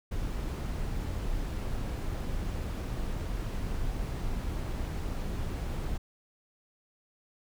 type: noise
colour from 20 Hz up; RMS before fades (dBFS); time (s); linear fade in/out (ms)
brown; -33; 0.11-5.98; 10
effects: none